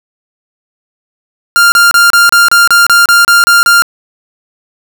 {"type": "tone bursts", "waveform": "45% pulse", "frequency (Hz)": 1396.9, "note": "F6", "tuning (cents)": 0, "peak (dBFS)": -3, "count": 12, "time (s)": [1.56, 3.821], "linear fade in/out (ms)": 0, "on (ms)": 160, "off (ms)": 31, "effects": []}